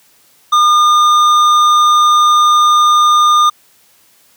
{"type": "tone with hard clipping", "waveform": "triangle", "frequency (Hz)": 1212, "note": "D#6", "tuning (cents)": -46, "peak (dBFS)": -8, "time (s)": [0.52, 3.5], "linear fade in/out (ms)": 10, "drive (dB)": 13, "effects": ["white hiss -50 dBFS RMS until 4.36 s", "high-pass 80 Hz 12 dB/octave"]}